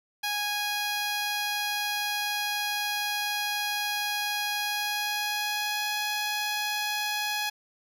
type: tone with pitch glide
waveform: 10% pulse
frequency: 827 to 836.6 Hz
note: G#5 to G#5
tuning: -8 to +12 cents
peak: -19 dBFS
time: 0.23-7.5 s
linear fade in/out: 10 ms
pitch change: +20 cents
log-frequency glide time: 4.55-5.95 s
effects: none